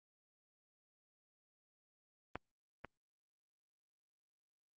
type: clicks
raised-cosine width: 0.5 ms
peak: -24 / -30 dBFS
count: 2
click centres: 2.356 / 2.847 s
effects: Opus 24 kbps